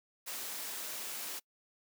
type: high-pass noise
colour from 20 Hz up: white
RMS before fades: -41 dBFS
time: 0.26-1.4 s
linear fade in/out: 20 ms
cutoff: 260 Hz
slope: 12 dB/octave
effects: noise-tail reverb RT60 0.1 s tail -25 dB re dry